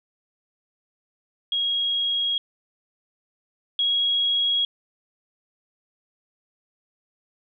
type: tone pair in turn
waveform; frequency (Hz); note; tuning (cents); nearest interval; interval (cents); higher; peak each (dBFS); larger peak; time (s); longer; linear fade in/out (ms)
sine; 3290 / 3309; G#7 / G#7; -17 / -7; unison; 10; second; -21 / -19; second; 1.52-2.38 / 3.79-4.65; neither; 2
effects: none